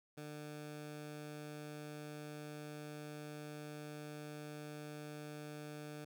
15% pulse tone, 150 Hz, D3, 37 cents sharp, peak -40 dBFS, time 0.17-6.05 s, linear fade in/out 10 ms, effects none

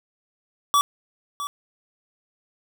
square tone with echo, 1147 Hz, D6, 41 cents flat, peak -16 dBFS, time 0.74-0.81 s, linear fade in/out 0 ms, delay 660 ms, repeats 1, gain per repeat -12 dB, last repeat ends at 1.47 s, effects none

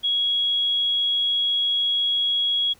sine tone, 3322 Hz, G#7, in tune, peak -19 dBFS, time 0.03-2.74 s, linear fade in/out 20 ms, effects pink hiss -55 dBFS RMS until 2.79 s

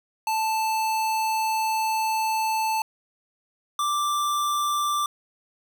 square tone pair in turn, 880 / 1176.9 Hz, A5 / D6, 0 / +3 cents, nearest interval perfect fourth, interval 503 cents, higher second, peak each -23 dBFS, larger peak neither, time 0.27-2.82 / 3.79-5.06 s, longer first, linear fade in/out 2 ms, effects none

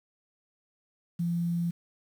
sine tone with quantisation, 171.1 Hz, F3, 35 cents flat, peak -26 dBFS, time 1.19-1.71 s, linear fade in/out 10 ms, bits 9, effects none

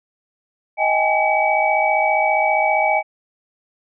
sine tone cluster, 631 / 787 / 842 / 2279 Hz, D#5 / G5 / G#5 / C#7, +24 / +7 / +24 / +47 cents, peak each -20 dBFS, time 0.77-3.03 s, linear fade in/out 50 ms, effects none

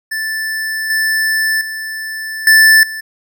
square tone with level steps, 1760 Hz, A6, in tune, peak -18 / -13 / -22 / -5 / -23 dBFS, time 0.11-3.01 s, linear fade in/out 10 ms, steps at 0.9 / 1.61 / 2.47 / 2.83 s, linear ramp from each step 2 ms, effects none

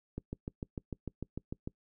click train, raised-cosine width 3 ms, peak -24 dBFS, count 11, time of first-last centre 0.18-1.675 s, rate 6.69 Hz, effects noise-tail reverb RT60 0.1 s tail -23 dB re dry

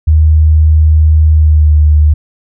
sine tone with pitch glide, 77.78 to 75.57 Hz, D#2 to D#2, 0 to -50 cents, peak -3 dBFS, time 0.07-2.14 s, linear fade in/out 10 ms, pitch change -50 cents, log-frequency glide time 1.33-1.76 s, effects none

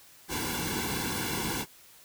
pink noise with comb filter, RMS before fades -32 dBFS, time 0.28-1.66 s, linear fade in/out 50 ms, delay 1.6 ms, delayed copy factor -0.95, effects white hiss -55 dBFS RMS until 2.04 s

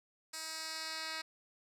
10% pulse tone with band-pass filter sweep, 318.5 Hz, D#4, 41 cents sharp, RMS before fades -42 dBFS, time 0.33-1.22 s, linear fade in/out 10 ms, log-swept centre 6900 to 3600 Hz, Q 1.3, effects none

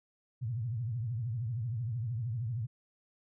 sine tone with vibrato, 116.54 Hz, A#2, in tune, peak -32 dBFS, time 0.41-2.67 s, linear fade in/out 20 ms, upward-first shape triangle, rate 13 Hz, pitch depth 220 cents each way, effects none

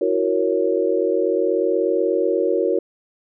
sine chord, F# dominant seventh, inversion third, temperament equal, 329.6 / 370 / 466.2 / 554.4 Hz, E4 / F#4 / A#4 / C#5, 0 / 0 / 0 / 0 cents, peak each -24 / -21 / -21 / -23 dBFS, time 0.01-2.79 s, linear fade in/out 5 ms, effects none

